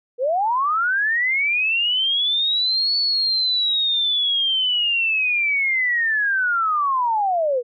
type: linear two-way sweep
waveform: sine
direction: up then down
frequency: 466.2 to 4466 to 466.2 Hz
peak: -17 dBFS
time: 0.18-7.63 s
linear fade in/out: 50 ms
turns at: 2.97 s
effects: none